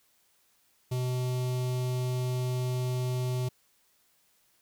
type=tone with notch filter; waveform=square; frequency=126.1 Hz; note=B2; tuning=36 cents sharp; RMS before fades=-30 dBFS; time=0.91-3.49 s; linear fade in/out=10 ms; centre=1600 Hz; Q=0.95; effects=white hiss -68 dBFS RMS until 4.61 s